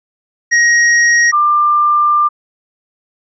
square / sine tone pair in turn, 1885 / 1191.6 Hz, A#6 / D6, +19 / +25 cents, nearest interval minor sixth, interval 794 cents, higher first, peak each -8 dBFS, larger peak neither, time 0.51-1.32 / 1.32-2.29 s, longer second, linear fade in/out 20 ms, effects resampled to 16000 Hz

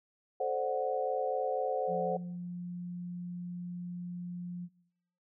sine chord, D dominant seventh, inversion second, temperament equal with one note detuned, 435.2 / 523.3 / 587.3 / 740 Hz, A4 / C5 / D5 / F#5, -19 / 0 / 0 / 0 cents, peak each -37 / -33 / -39 / -34 dBFS, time 0.4-2.17 s, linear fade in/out 5 ms
sine tone, 176.5 Hz, F3, 19 cents sharp, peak -37 dBFS, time 1.87-4.69 s, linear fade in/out 50 ms
effects noise-tail reverb RT60 0.8 s tail -22 dB re dry

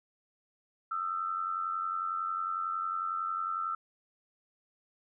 sine tone pair together, 1242 / 1333 Hz, D#6 / E6, -3 / +19 cents, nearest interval minor second, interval 122 cents, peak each -37 / -32 dBFS, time 0.91-3.75 s, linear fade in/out 5 ms, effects none

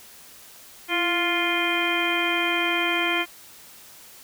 harmonic tone with a mistuned harmonic, 349.2 Hz, F4, in tune, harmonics 1 / 2 / 3 / 4 / 5 / 6 / 7 / 9, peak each -28 / -31 / -31 / -31 / -32 / -28 / -27 / -29 dBFS, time 0.88-3.26 s, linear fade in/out 50 ms, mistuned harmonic 1, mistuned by -57 cents, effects white hiss -47 dBFS RMS until 4.23 s

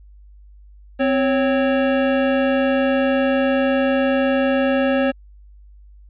square tone pair together, 260 / 550.9 Hz, C4 / C#5, -11 / -11 cents, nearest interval octave + minor second, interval 1300 cents, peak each -19 dBFS, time 0.99-5.12 s, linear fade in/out 20 ms, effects added 50 Hz sine -42 dBFS peak until 6.09 s + resampled to 8000 Hz

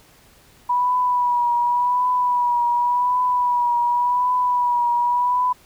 sine tone with vibrato, 977 Hz, B5, 19 cents flat, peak -16 dBFS, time 0.69-5.53 s, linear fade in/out 10 ms, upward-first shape triangle, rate 0.89 Hz, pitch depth 40 cents each way, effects pink hiss -52 dBFS RMS until 5.65 s

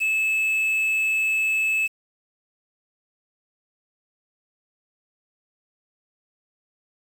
triangle tone with quantisation, 2606 Hz, E7, 20 cents flat, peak -18 dBFS, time 0-1.88 s, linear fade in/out 20 ms, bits 7, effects none

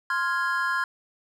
triangle chord, F minor, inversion second, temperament equal, 1046.5 / 1396.9 / 1661.2 Hz, C6 / F6 / Ab6, 0 / 0 / 0 cents, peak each -26 dBFS, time 0.1-0.84 s, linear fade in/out 2 ms, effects none

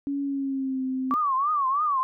sine tone with pitch glide, 280.7 to 260.4 Hz, C#4 to C4, +22 to -8 cents, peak -25 dBFS, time 0.07-1.14 s, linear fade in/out 0 ms, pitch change -130 cents, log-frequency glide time 0.22-0.83 s
sine tone with vibrato, 1135 Hz, C#6, 41 cents sharp, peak -21 dBFS, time 1.11-2.03 s, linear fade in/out 0 ms, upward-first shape triangle, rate 3.1 Hz, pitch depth 180 cents each way
effects none

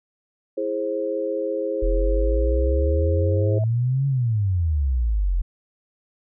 sine chord, E augmented, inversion none, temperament equal with one note detuned, 329.6 / 415.3 / 530.2 Hz, E4 / G#4 / B#4, 0 / 0 / +23 cents, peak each -29 / -27 / -25 dBFS, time 0.57-3.59 s, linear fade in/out 10 ms
sine exponential two-way sweep, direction up then down, 41.2 to 140.3 to 41.2 Hz, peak -18 dBFS, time 1.82-5.42 s, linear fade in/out 10 ms, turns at 4.07 s
sine tone with exponential growth, 646 Hz, E5, 35 cents flat, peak -28 dBFS, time 3.04-3.64 s, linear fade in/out 2 ms, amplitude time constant 130 ms
effects none

